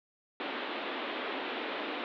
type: band-pass noise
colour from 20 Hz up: pink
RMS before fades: -37 dBFS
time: 0.4-2.04 s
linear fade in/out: 0 ms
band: 250 to 3700 Hz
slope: 48 dB/octave
effects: none